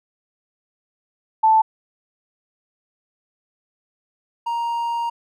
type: tone pair in turn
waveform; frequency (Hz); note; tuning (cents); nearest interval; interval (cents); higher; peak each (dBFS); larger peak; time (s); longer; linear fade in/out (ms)
sine / triangle; 880 / 935.9; A5 / A#5; 0 / +7; minor second; 107; second; -11 / -19; first; 1.43-1.62 / 4.46-5.1; second; 10
effects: none